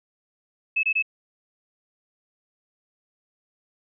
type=tone bursts; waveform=sine; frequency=2598 Hz; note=E7; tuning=26 cents flat; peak=-19 dBFS; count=3; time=0.76-1.025 s; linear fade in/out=10 ms; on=73 ms; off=23 ms; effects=none